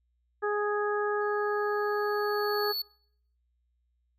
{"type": "harmonic tone", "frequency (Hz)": 415.3, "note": "G#4", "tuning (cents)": 0, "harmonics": [1, 2, 3, 4], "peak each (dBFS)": [-28, -35, -34, -35], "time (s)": [0.42, 2.73], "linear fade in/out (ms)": 20}
{"type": "tone with exponential growth", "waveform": "square", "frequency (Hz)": 4435, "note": "C#8", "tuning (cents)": 0, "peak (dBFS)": -29, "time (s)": [1.21, 2.82], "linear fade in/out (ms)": 5, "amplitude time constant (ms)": 350}
{"effects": ["noise-tail reverb RT60 0.7 s tail -26 dB re dry", "added 60 Hz sine -70 dBFS peak until 4.18 s"]}